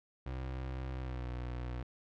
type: tone with pitch glide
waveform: 30% pulse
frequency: 64.9 to 61.26 Hz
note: C2 to B1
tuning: -13 to -13 cents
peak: -35 dBFS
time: 0.26-1.83 s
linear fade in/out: 5 ms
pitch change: -100 cents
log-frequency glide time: 0.93-1.3 s
effects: low-pass 3000 Hz 12 dB/octave